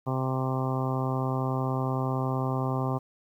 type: harmonic tone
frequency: 130.81 Hz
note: C3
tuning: in tune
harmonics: 1 / 2 / 3 / 4 / 5 / 6 / 7 / 8 / 9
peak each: -28 / -33 / -36 / -38 / -38 / -37 / -40 / -37 / -40 dBFS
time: 0.06-2.99 s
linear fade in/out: 20 ms
effects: 10-bit